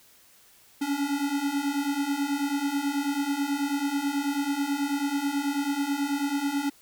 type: beating tone pair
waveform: square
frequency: 277.2 / 286.4 Hz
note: C#4 / D4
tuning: 0 / -43 cents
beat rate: 9.2 Hz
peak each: -31 / -28 dBFS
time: 0.81-6.7 s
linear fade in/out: 10 ms
effects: white hiss -57 dBFS RMS until 6.81 s